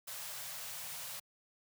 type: band-stop noise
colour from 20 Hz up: white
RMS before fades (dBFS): -44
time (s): 0.07-1.2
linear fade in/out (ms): 10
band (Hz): 180 to 510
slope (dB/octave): 48
effects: high-pass 100 Hz 12 dB/octave